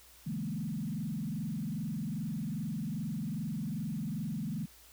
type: tone with frequency modulation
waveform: sine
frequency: 187.8 Hz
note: F#3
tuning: 26 cents sharp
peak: -33 dBFS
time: 0.26-4.66 s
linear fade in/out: 10 ms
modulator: 22.5 Hz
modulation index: 2.2
effects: added 60 Hz sine -63 dBFS peak until 4.92 s + white hiss -58 dBFS RMS until 4.92 s